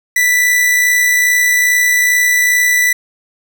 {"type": "tone with amplitude modulation", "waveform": "45% pulse", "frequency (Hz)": 1975.5, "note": "B6", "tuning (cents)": 0, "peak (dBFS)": -8, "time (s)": [0.16, 2.93], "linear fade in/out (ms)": 5, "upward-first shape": "sine", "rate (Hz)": 62.4, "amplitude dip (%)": 30, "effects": []}